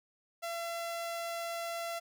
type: tone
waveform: sawtooth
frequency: 677 Hz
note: E5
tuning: 46 cents sharp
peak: -32 dBFS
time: 0.42-2 s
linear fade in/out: 20 ms
effects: none